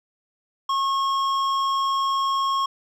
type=tone with hard clipping; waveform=sine; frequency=1088 Hz; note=C#6; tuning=33 cents flat; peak=-22 dBFS; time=0.69-2.66 s; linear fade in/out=5 ms; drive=10 dB; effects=none